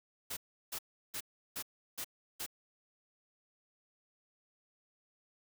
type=noise bursts; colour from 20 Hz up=white; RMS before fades=-40 dBFS; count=6; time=0.3-2.464 s; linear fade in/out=10 ms; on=69 ms; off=350 ms; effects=none